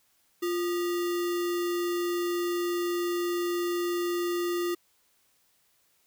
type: tone with sample-and-hold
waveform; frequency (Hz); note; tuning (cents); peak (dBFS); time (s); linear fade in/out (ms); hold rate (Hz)
sine; 349.2; F4; 0; -26; 0.42-4.75; 10; 1575
effects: white hiss -68 dBFS RMS until 6.06 s